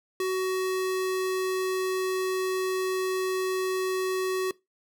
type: tone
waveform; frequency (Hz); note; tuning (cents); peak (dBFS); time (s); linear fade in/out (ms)
square; 374.3; F#4; +20; -26; 0.2-4.51; 2
effects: noise-tail reverb RT60 0.2 s tail -20 dB re dry